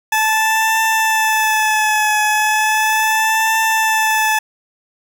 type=tone with vibrato; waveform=20% pulse; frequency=869 Hz; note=A5; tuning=22 cents flat; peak=-8 dBFS; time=0.12-4.39 s; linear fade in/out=5 ms; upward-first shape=triangle; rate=0.36 Hz; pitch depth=40 cents each way; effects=none